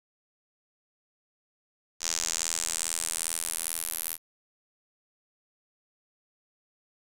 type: tone with band-pass filter sweep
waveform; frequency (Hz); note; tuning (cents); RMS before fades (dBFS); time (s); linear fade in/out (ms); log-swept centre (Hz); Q
sawtooth; 82.41; E2; 0; -32; 2-4.18; 50; 6400 to 12000; 3.1
effects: none